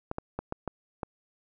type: clicks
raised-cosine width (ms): 1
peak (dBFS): -18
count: 6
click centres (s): 0.114 / 0.184 / 0.39 / 0.524 / 0.677 / 1.032
effects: none